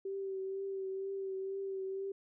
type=tone with vibrato; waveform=sine; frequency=386.7 Hz; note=G4; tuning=24 cents flat; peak=-36 dBFS; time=0.05-2.12 s; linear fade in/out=5 ms; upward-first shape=triangle; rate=2.1 Hz; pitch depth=28 cents each way; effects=none